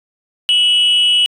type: tone with frequency modulation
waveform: sine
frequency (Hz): 2945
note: F#7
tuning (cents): -9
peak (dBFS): -7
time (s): 0.49-1.26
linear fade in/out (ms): 0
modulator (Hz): 312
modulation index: 0.36
effects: tanh soft clip ceiling -8 dBFS